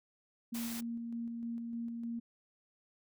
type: tone with tremolo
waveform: sine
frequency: 233.1 Hz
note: A#3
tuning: in tune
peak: -36 dBFS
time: 0.52-2.2 s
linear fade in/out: 10 ms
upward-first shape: square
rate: 3.3 Hz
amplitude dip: 25%
type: noise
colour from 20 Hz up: white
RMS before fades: -44 dBFS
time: 0.54-0.81 s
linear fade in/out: 10 ms
effects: none